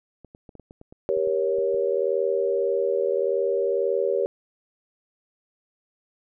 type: clicks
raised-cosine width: 2 ms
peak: -31 dBFS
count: 12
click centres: 0.247 / 0.349 / 0.492 / 0.553 / 0.597 / 0.709 / 0.814 / 0.925 / 1.171 / 1.273 / 1.585 / 1.744 s
type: chord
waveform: sine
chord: G diminished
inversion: none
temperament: equal with one note detuned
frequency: 392 / 472.7 / 554.4 Hz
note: G4 / Bb4 / Db5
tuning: 0 / +24 / 0 cents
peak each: -25 dBFS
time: 1.09-4.26 s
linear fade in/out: 0 ms
effects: none